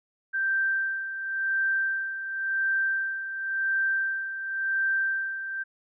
sine tone with tremolo, 1568 Hz, G6, in tune, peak -22 dBFS, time 0.33-5.64 s, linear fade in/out 20 ms, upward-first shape sine, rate 0.93 Hz, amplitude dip 65%, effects none

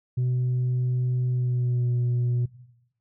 sine tone with pitch glide, 125.4 to 121.83 Hz, B2 to B2, +27 to -23 cents, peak -19 dBFS, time 0.17-2.46 s, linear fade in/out 10 ms, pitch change -50 cents, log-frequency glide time 1.3-1.89 s, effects noise-tail reverb RT60 0.9 s tail -19 dB re dry + tanh soft clip ceiling -20 dBFS

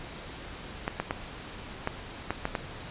clicks, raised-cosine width 0.5 ms, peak -13 dBFS, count 7, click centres 0.879 / 1 / 1.109 / 1.874 / 2.306 / 2.454 / 2.552 s, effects pink hiss -42 dBFS RMS until 2.9 s + resampled to 8000 Hz

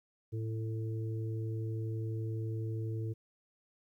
harmonic tone, 111 Hz, A2, 16 cents sharp, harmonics 1 / 3 / 4, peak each -34 / -44 / -46 dBFS, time 0.32-3.14 s, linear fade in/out 20 ms, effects 12-bit

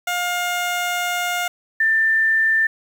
15% pulse / sine tone pair in turn, 710 / 1783.4 Hz, F5 / A6, +28 / +23 cents, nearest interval octave + major third, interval 1595 cents, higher second, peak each -14 dBFS, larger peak neither, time 0.07-1.48 / 1.8-2.67 s, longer first, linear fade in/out 5 ms, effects 8-bit

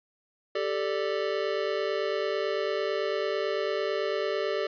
square chord, G suspended second, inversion none, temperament just, 392 / 441 / 588 Hz, G4 / A4 / D5, 0 / +4 / +2 cents, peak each -32 dBFS, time 0.55-4.67 s, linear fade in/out 5 ms, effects resampled to 11025 Hz + 10-bit

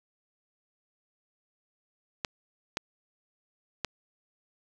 clicks, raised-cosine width 0.2 ms, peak -12 dBFS, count 3, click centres 2.248 / 2.771 / 3.847 s, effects none

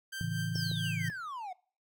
sawtooth tone with tremolo, 1568 Hz, G6, in tune, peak -33 dBFS, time 0.12-1.09 s, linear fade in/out 10 ms, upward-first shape triangle, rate 4.4 Hz, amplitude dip 70%
sine chord, A major, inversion none, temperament equal, 110 / 138.59 / 164.81 Hz, A2 / C#3 / E3, 0 / 0 / 0 cents, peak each -36 / -38 / -35 dBFS, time 0.21-1.1 s, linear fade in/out 0 ms
triangle exponential sweep, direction down, 5580 to 710 Hz, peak -36 dBFS, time 0.55-1.53 s, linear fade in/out 5 ms
clicks, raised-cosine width 2 ms, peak -32 dBFS, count 2, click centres 0.557 / 0.715 s
effects noise-tail reverb RT60 0.4 s tail -22 dB re dry

